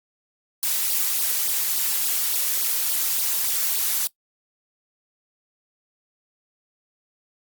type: noise with flanger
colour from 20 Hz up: blue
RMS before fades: -23 dBFS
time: 0.63-4.07 s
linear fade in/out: 0 ms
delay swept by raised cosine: 0.2 to 4.7 ms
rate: 3.5 Hz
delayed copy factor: +1
effects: noise-tail reverb RT60 0.1 s tail -20 dB re dry + Opus 48 kbps